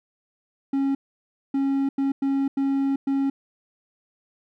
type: tone bursts at uneven times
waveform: triangle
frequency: 273.9 Hz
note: C#4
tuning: 21 cents flat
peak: -18 dBFS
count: 6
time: 0.73-0.95 / 1.54-1.89 / 1.98-2.12 / 2.22-2.48 / 2.57-2.96 / 3.07-3.3 s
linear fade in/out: 5 ms
effects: none